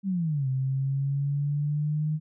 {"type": "exponential two-way sweep", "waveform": "sine", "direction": "down then up", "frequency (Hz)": [201.4, 130.81, 155.1], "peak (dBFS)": -24, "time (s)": [0.03, 2.2], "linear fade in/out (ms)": 50, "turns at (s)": 0.48, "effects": []}